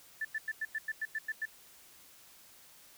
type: tone bursts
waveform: sine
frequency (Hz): 1760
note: A6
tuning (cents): 0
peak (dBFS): -32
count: 10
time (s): 0.21-1.455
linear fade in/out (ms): 5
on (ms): 39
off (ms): 95
effects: white hiss -58 dBFS RMS until 2.97 s